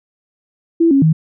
sine tone with pitch steps, 332.7 / 274.7 / 158.7 Hz, E4 / C#4 / D#3, +16 / -16 / +35 cents, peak -8 dBFS, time 0.8-1.13 s, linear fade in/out 10 ms, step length 110 ms, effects none

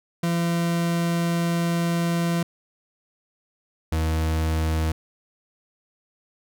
40% pulse tone pair in turn, 170 / 79.7 Hz, F3 / D#2, -46 / +42 cents, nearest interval octave + minor second, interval 1312 cents, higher first, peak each -20 dBFS, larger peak neither, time 0.23-2.43 / 3.92-4.92 s, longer first, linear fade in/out 5 ms, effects none

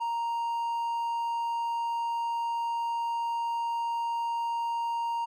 triangle tone, 932.3 Hz, A#5, in tune, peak -26 dBFS, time 0-5.26 s, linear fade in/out 20 ms, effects none

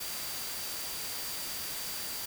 sine tone in noise, 4699 Hz, D8, in tune, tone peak -44 dBFS, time 0-2.26 s, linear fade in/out 10 ms, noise white, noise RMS -38 dBFS, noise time 0-2.26 s, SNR -9 dB, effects none

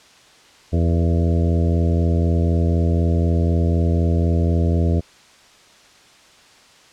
harmonic tone with a mistuned harmonic, 84 Hz, E2, 33 cents sharp, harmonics 1 / 2 / 3 / 4 / 5 / 6 / 7 / 8, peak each -16 / -22 / -26 / -28 / -30 / -32 / -33 / -34 dBFS, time 0.72-5.01 s, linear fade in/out 20 ms, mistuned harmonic 6, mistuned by -39 cents, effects white hiss -49 dBFS RMS until 6.92 s + low-pass 6000 Hz 12 dB/octave

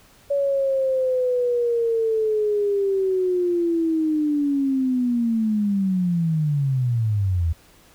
sine linear sweep, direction down, 567 to 78.7 Hz, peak -18 dBFS, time 0.3-7.53 s, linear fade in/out 10 ms, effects pink hiss -53 dBFS RMS until 7.94 s

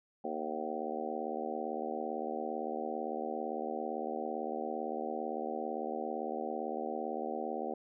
harmonic tone with a mistuned harmonic, 77.78 Hz, D#2, in tune, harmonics 3 / 4 / 5 / 6 / 7 / 8 / 9 / 10, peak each -43 / -44 / -42 / -43 / -42 / -47 / -44 / -41 dBFS, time 0.24-7.74 s, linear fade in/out 5 ms, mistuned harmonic 10, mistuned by -24 cents, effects none

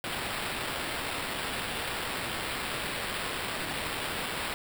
violet noise with sample-and-hold, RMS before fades -34 dBFS, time 0.04-4.54 s, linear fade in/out 0 ms, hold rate 6300 Hz, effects none

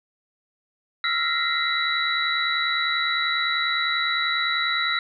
sine tone cluster, 1312 / 1382 / 1890 / 2043 / 3925 Hz, E6 / F6 / A#6 / C7 / B7, -9 / -19 / +23 / -42 / -11 cents, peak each -31 / -27 / -29 / -28 / -25 dBFS, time 1.04-4.99 s, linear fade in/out 2 ms, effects none

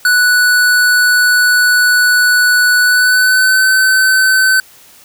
square tone with pitch glide, 1480 to 1525.1 Hz, F#6 to G6, 0 to -48 cents, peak -8 dBFS, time 0.05-4.6 s, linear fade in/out 2 ms, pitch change +52 cents, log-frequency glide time 2.79-3.65 s, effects white hiss -42 dBFS RMS until 5.04 s

